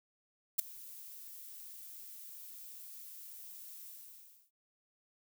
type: noise with ADSR envelope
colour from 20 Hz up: violet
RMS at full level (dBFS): -27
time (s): 0.58-4.51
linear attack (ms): 14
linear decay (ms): 7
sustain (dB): -23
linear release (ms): 640
effects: none